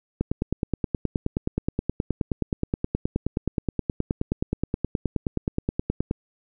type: click train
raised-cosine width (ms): 3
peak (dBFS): -10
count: 57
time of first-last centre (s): 0.21-6.111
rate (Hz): 9.49
effects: none